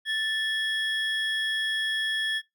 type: tone pair together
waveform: triangle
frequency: 1760 / 3322 Hz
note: A6 / G#7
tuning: 0 / 0 cents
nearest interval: major seventh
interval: 1100 cents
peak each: -26 / -27 dBFS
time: 0.05-2.42 s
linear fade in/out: 50 ms
effects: noise-tail reverb RT60 0.2 s tail -23 dB re dry